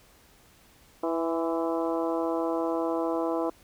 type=harmonic tone with a mistuned harmonic; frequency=164.81 Hz; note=E3; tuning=in tune; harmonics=2 / 3 / 4 / 5 / 6 / 7 / 8; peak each=-29 / -31 / -32 / -37 / -36 / -42 / -43 dBFS; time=1.03-3.5 s; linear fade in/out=5 ms; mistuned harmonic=6; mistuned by=+38 cents; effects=pink hiss -58 dBFS RMS until 3.63 s